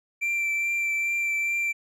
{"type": "tone with vibrato", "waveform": "triangle", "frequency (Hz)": 2349, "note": "D7", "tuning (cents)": 0, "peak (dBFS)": -22, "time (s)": [0.21, 1.73], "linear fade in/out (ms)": 20, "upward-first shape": "triangle", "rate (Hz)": 2.4, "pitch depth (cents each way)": 15, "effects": []}